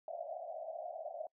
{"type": "band-pass noise", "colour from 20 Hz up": "pink", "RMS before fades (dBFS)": -44, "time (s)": [0.08, 1.27], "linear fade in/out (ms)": 2, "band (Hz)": [600, 720], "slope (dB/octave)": 96, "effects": ["noise-tail reverb RT60 0.1 s tail -26 dB re dry"]}